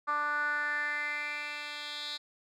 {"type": "tone with band-pass filter sweep", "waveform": "10% pulse", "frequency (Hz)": 294.9, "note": "D4", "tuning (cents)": 7, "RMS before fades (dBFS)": -34, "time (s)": [0.07, 2.18], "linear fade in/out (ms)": 20, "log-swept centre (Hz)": [1200, 3800], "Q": 5.3, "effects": []}